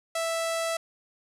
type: tone with low-pass filter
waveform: sawtooth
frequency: 659.3 Hz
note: E5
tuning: in tune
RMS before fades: -29 dBFS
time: 0.15-0.77 s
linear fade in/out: 5 ms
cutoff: 10000 Hz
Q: 1.5
effects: none